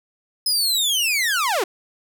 sawtooth linear sweep, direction down, 5120 to 329.6 Hz, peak -15 dBFS, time 0.46-1.64 s, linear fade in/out 5 ms, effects none

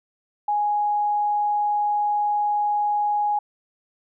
sine tone, 830.6 Hz, G#5, in tune, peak -19 dBFS, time 0.48-3.39 s, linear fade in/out 5 ms, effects none

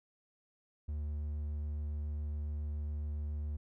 triangle tone, 74.4 Hz, D2, 23 cents sharp, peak -33 dBFS, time 0.88-3.57 s, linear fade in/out 10 ms, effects none

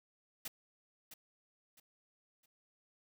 white noise with echo, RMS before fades -42 dBFS, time 0.45-0.48 s, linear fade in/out 5 ms, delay 660 ms, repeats 3, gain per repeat -10 dB, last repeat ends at 2.46 s, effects none

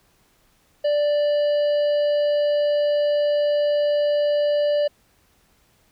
harmonic tone, 587.3 Hz, D5, in tune, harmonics 1 / 3 / 5 / 7 / 8, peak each -17 / -39 / -36 / -46 / -42 dBFS, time 0.84-4.88 s, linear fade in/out 10 ms, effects pink hiss -61 dBFS RMS until 5.91 s

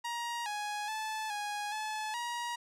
sawtooth tone with pitch steps, 945 / 833 / 870 / 828 / 861 / 953 Hz, A#5 / G#5 / A5 / G#5 / A5 / A#5, +23 / +5 / -20 / -5 / -38 / +38 cents, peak -31 dBFS, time 0.04-2.56 s, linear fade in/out 10 ms, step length 420 ms, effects low-pass 10000 Hz 12 dB/octave

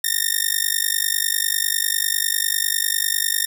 5% pulse tone with amplitude modulation, 1828 Hz, A#6, 34 cents flat, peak -4 dBFS, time 0.04-3.46 s, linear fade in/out 5 ms, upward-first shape sine, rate 50 Hz, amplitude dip 100%, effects none

